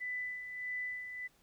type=tone with tremolo; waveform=sine; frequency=1994 Hz; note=B6; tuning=16 cents sharp; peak=-35 dBFS; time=0-1.28 s; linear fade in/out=20 ms; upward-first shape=sine; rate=1.6 Hz; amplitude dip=55%; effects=pink hiss -69 dBFS RMS until 1.42 s